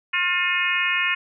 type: harmonic tone with a mistuned harmonic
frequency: 358.1 Hz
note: F4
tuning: 43 cents sharp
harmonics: 3 / 4 / 5 / 6 / 7 / 8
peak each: -30 / -29 / -25 / -26 / -24 / -29 dBFS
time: 0.13-1.15 s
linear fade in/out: 10 ms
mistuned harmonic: 4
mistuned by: -29 cents
effects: none